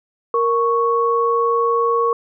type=tone pair together; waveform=sine; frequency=466.2 / 1108.7 Hz; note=A#4 / C#6; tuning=0 / 0 cents; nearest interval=octave + minor third; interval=1500 cents; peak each=-17 dBFS; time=0.34-2.13 s; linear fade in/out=2 ms; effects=none